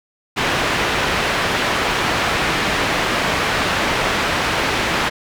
white low-pass noise, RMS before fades -19 dBFS, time 0.36-5.1 s, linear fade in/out 20 ms, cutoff 2300 Hz, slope 12 dB/octave, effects none

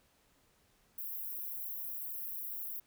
white high-pass noise, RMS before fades -41 dBFS, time 0.98-2.8 s, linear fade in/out 5 ms, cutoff 12000 Hz, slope 48 dB/octave, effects pink hiss -70 dBFS RMS until 2.86 s

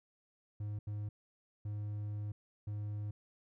triangle tone bursts at uneven times, 104.3 Hz, G#2, 8 cents sharp, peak -35 dBFS, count 4, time 0.6-0.79 / 0.87-1.09 / 1.65-2.32 / 2.67-3.11 s, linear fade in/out 5 ms, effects none

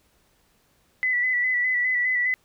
sine tone with vibrato, 1986 Hz, B6, 9 cents sharp, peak -20 dBFS, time 1.03-2.34 s, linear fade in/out 0 ms, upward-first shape square, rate 4.9 Hz, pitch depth 28 cents each way, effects pink hiss -64 dBFS RMS until 2.44 s

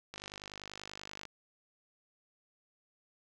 click train, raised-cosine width 0.2 ms, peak -26 dBFS, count 57, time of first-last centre 0.14-1.253 s, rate 50.3 Hz, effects none

